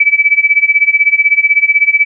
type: tone with tremolo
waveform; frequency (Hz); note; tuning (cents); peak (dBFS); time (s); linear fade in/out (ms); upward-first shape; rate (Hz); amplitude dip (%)
sine; 2300; D7; -37; -3; 0-2.05; 5; sine; 16; 90
effects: none